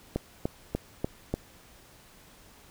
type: click train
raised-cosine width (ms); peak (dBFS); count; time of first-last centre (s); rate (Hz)
2; -14; 5; 0.16-1.34; 3.39
effects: pink hiss -55 dBFS RMS until 2.7 s